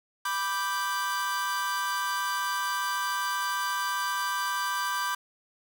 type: chord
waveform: 45% pulse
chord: G major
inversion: first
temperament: equal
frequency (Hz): 987.8 / 1174.7 / 1568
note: B5 / D6 / G6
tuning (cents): 0 / 0 / 0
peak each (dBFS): -32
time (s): 0.25-5.15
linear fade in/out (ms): 5
effects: none